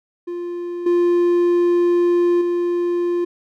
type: tone with level steps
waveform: triangle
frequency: 349.2 Hz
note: F4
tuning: in tune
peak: -22 / -11 / -15 dBFS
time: 0.27-3.25 s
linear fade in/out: 10 ms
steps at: 0.86 / 2.41 s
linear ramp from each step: 5 ms
effects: none